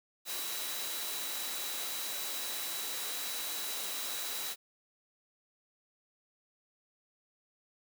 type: tone in noise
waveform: sine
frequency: 3920 Hz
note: B7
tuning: 14 cents flat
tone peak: -43 dBFS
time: 0.25-4.56 s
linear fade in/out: 50 ms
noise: white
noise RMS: -38 dBFS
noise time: 0.25-4.56 s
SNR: -8 dB
effects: high-pass 300 Hz 12 dB/octave